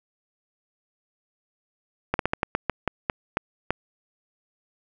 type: slowing click train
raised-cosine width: 0.5 ms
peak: -7 dBFS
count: 11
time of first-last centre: 2.14-3.706 s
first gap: 52 ms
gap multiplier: 1.23
effects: none